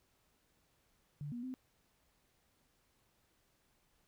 sine tone with pitch steps, 145.9 / 240 / 257.5 Hz, D3 / B3 / C4, -11 / -49 / -28 cents, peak -40 dBFS, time 1.21-1.54 s, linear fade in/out 0 ms, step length 110 ms, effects pink hiss -75 dBFS RMS until 4.07 s

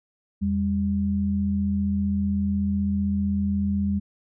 sine tone pair together, 84 / 199.79 Hz, E2 / G3, +33 / +33 cents, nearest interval octave + minor third, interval 1500 cents, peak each -27 / -22 dBFS, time 0.41-4 s, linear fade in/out 20 ms, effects none

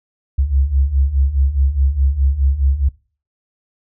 sine beating tone pair, 65.41 / 70.21 Hz, C2 / C#2, 0 / +23 cents, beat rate 4.8 Hz, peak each -18 / -14 dBFS, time 0.38-2.89 s, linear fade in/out 10 ms, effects noise-tail reverb RT60 0.4 s tail -22 dB re dry

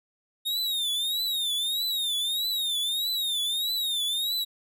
45% pulse tone with vibrato, 3700 Hz, A#7, 14 cents flat, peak -25 dBFS, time 0.45-4.45 s, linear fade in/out 20 ms, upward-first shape triangle, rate 1.6 Hz, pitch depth 150 cents each way, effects none

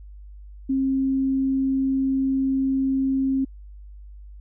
sine tone, 267.5 Hz, C4, 38 cents sharp, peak -19 dBFS, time 0.69-3.45 s, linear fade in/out 10 ms, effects added 50 Hz sine -39 dBFS peak until 4.4 s

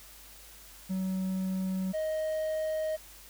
triangle tone pair in turn, 188.2 / 625.9 Hz, F#3 / D#5, +30 / +10 cents, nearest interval octave + major sixth, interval 2080 cents, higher second, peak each -27 dBFS, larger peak neither, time 0.89-1.93 / 1.93-2.97 s, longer neither, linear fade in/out 20 ms, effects added 50 Hz sine -56 dBFS peak until 3.29 s + white hiss -52 dBFS RMS until 3.29 s

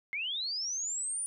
sine linear sweep, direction up, 2093 to 9530 Hz, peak -32 dBFS, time 0.13-1.26 s, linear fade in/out 0 ms, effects none

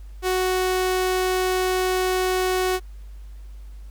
sawtooth tone, 370.2 Hz, F#4, 1 cent sharp, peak -16 dBFS, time 0.22-2.8 s, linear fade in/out 50 ms, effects added 50 Hz sine -36 dBFS peak until 3.9 s + pink hiss -59 dBFS RMS until 3.9 s

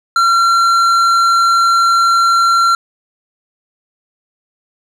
sine tone with tanh clipping, 1366 Hz, F6, 39 cents flat, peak -10 dBFS, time 0.16-2.75 s, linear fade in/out 2 ms, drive 11 dB, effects none

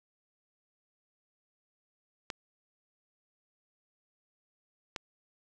clicks, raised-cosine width 0.2 ms, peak -18 / -18 dBFS, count 2, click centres 2.302 / 4.962 s, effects none

